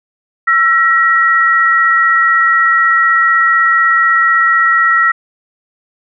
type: tone pair together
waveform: sine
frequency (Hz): 1342 / 1902.4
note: E6 / A#6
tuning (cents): +31 / +35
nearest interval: tritone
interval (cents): 604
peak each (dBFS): -10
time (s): 0.47-5.12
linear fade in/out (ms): 10
effects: none